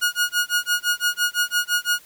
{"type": "tone with tremolo", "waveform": "sawtooth", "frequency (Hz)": 1441, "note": "F#6", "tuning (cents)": -46, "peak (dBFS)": -13, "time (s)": [0.01, 2], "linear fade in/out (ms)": 20, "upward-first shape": "sine", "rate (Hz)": 5.9, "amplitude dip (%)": 100, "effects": ["white hiss -50 dBFS RMS until 2.05 s"]}